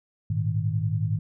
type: chord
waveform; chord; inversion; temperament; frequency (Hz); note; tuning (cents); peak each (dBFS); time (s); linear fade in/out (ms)
sine; Ab suspended second; none; equal with one note detuned; 103.83 / 114.61 / 155.56; Ab2 / Bb2 / Eb3; 0 / -29 / 0; -26 / -28 / -28; 0.3-1.19; 5
effects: none